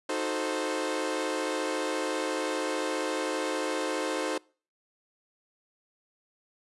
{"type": "chord", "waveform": "sawtooth", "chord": "D# diminished seventh", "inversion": "none", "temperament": "equal with one note detuned", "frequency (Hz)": [311.1, 366, 440, 523.3], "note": ["D#4", "F#4", "A4", "C5"], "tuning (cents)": [0, -19, 0, 0], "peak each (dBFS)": [-30, -32, -31, -29], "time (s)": [0.09, 4.38], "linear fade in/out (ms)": 5, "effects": ["noise-tail reverb RT60 0.4 s tail -25 dB re dry", "resampled to 24000 Hz"]}